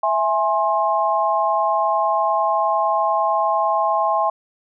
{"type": "chord", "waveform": "sine", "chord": "E augmented", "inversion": "none", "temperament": "equal with one note detuned", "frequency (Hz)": [659.3, 830.6, 1061.7], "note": ["E5", "G#5", "B#5"], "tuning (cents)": [0, 0, 25], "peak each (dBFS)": [-21, -20, -20], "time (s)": [0.03, 4.3], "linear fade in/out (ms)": 5, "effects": []}